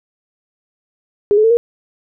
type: tone with pitch steps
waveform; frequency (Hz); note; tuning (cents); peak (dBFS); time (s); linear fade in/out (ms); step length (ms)
sine; 410 / 429.4 / 449.7 / 471; G#4 / A4 / A4 / A#4; -22 / -42 / +38 / +18; -8; 1.31-1.57; 0; 65
effects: none